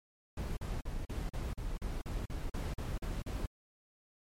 brown noise bursts, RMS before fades -37 dBFS, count 13, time 0.37-3.462 s, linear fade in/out 5 ms, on 200 ms, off 41 ms, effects MP3 64 kbps

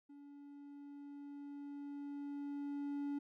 triangle tone with level ramp, 285.2 Hz, C#4, 49 cents sharp, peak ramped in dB -52 to -35 dBFS, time 0.09-3.19 s, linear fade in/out 10 ms, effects none

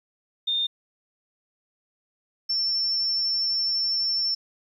sine tone pair in turn, 3632 / 5394 Hz, A#7 / E8, -46 / +39 cents, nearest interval perfect fifth, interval 685 cents, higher second, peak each -22 dBFS, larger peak neither, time 0.47-0.67 / 2.49-4.35 s, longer second, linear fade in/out 10 ms, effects 10-bit

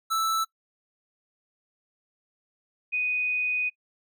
square / sine tone pair in turn, 1318.5 / 2489 Hz, E6 / D#7, 0 / 0 cents, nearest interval major seventh, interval 1100 cents, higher second, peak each -24 dBFS, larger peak neither, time 0.1-0.45 / 2.92-3.7 s, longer second, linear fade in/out 20 ms, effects noise-tail reverb RT60 0.1 s tail -22 dB re dry

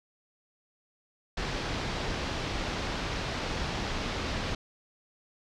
pink low-pass noise, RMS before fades -33 dBFS, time 1.37-4.55 s, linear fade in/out 5 ms, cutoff 5300 Hz, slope 24 dB/octave, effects none

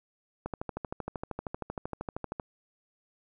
click train, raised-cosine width 1 ms, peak -20 dBFS, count 26, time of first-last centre 0.46-2.398 s, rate 12.9 Hz, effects none

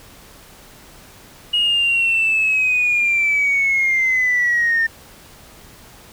sine linear sweep, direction down, 2886 to 1806 Hz, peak -13 dBFS, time 1.53-4.87 s, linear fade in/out 10 ms, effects tanh soft clip ceiling -10 dBFS + pink hiss -44 dBFS RMS until 6.12 s

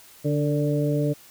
harmonic tone with a mistuned harmonic, 146.3 Hz, D3, 6 cents flat, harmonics 1 / 2 / 3 / 4, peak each -23 / -26 / -28 / -29 dBFS, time 0.24-1.14 s, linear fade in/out 20 ms, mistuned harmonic 3, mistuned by +34 cents, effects white hiss -50 dBFS RMS until 1.3 s

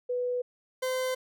sine / 40% pulse tone pair in turn, 493.9 / 514.5 Hz, B4 / C5, 0 / -29 cents, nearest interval minor second, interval 71 cents, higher second, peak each -27 dBFS, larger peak neither, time 0.09-0.42 / 0.82-1.15 s, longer neither, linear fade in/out 10 ms, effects none

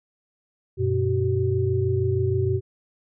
sine tone cluster, 94.5 / 120.9 / 379.7 Hz, F#2 / B2 / F#4, +37 / -36 / +45 cents, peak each -24 dBFS, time 0.77-2.61 s, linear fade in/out 50 ms, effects none

